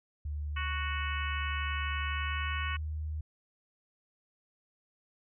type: tone with pitch glide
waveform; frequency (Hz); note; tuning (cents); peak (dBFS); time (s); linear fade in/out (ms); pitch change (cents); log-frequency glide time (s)
sine; 74 to 77.01; D2 to D#2; +14 to -17; -33; 0.25-3.21; 5; +69; 2.04-2.7
type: harmonic tone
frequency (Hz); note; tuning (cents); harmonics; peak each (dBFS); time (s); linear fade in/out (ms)
370; F#4; 0; 3 / 4 / 5 / 6 / 7 / 8; -39 / -40 / -41 / -42 / -42 / -43; 0.56-2.77; 10
effects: none